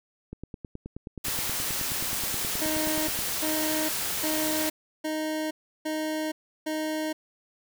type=click train; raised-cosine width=3 ms; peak=-24 dBFS; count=28; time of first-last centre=0.33-3.19 s; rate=9.44 Hz
type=noise; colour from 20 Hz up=white; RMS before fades=-30 dBFS; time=1.24-4.7 s; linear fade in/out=10 ms
type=tone bursts; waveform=25% pulse; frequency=311.1 Hz; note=D#4; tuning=in tune; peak=-24 dBFS; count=6; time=2.61-7.13 s; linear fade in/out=10 ms; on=470 ms; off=340 ms
effects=none